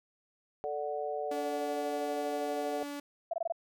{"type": "chord", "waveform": "sine", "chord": "D major", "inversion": "second", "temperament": "equal", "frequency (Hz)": [440, 587.3, 740], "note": ["A4", "D5", "F#5"], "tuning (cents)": [0, 0, 0], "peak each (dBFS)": -37, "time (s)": [0.64, 2.83], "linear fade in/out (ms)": 0}
{"type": "tone", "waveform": "sawtooth", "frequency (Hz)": 287.4, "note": "D4", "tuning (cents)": -37, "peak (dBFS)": -34, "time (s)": [1.31, 3], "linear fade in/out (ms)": 5}
{"type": "tone bursts", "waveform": "sine", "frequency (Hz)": 672, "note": "E5", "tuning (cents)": 33, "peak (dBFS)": -29, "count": 5, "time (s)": [3.31, 3.523], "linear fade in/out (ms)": 5, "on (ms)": 25, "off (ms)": 22}
{"effects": []}